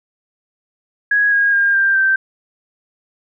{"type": "tone with pitch steps", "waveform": "sine", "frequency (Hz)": [1661.2, 1635.5, 1610.2, 1585.3, 1560.7], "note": ["G#6", "G#6", "G6", "G6", "G6"], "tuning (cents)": [0, -27, 46, 19, -8], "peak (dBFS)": -11, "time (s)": [1.11, 2.16], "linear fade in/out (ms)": 5, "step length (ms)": 210, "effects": []}